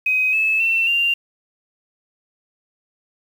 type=tone with pitch steps; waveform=sine; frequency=2520 / 2604 / 2692 / 2782 Hz; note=D#7 / E7 / E7 / F7; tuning=+21 / -22 / +36 / -7 cents; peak=-15 dBFS; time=0.06-1.14 s; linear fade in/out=5 ms; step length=270 ms; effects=7-bit